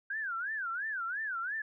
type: tone with vibrato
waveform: sine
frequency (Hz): 1547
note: G6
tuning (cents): -23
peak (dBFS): -33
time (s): 0.1-1.62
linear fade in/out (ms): 5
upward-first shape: sine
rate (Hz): 2.9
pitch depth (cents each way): 250
effects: none